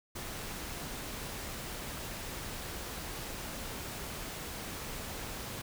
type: noise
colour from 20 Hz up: pink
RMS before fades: -41 dBFS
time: 0.15-5.62 s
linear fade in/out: 10 ms
effects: none